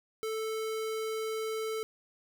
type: tone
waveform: square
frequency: 440 Hz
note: A4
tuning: in tune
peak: -33 dBFS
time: 0.23-1.83 s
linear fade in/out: 0 ms
effects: none